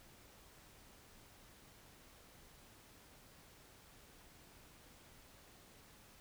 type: silence
effects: pink hiss -62 dBFS RMS until 6.2 s